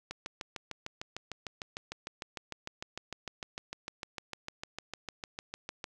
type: click train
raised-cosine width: 0.2 ms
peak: -21 dBFS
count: 39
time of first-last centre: 0.11-5.842 s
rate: 6.63 Hz
effects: none